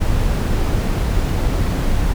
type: noise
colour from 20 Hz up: brown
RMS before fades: -17 dBFS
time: 0-2.14 s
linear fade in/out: 20 ms
effects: none